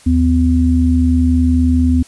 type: tone pair together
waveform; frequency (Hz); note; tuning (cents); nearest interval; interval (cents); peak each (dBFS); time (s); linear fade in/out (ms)
sine; 77.78 / 252.9; D#2 / B3; 0 / +41; octave + minor sixth; 2041; -12; 0.06-2.03; 10
effects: white hiss -44 dBFS RMS until 2.07 s + resampled to 24000 Hz